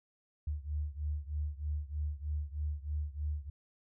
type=beating tone pair; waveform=sine; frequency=73.42 / 76.62 Hz; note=D2 / D#2; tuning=0 / -26 cents; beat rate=3.2 Hz; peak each=-36 / -38 dBFS; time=0.47-3.5 s; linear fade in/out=5 ms; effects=none